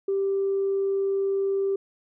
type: tone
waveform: sine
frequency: 392 Hz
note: G4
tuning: in tune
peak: -21 dBFS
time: 0.08-1.76 s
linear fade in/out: 5 ms
effects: tanh soft clip ceiling -17 dBFS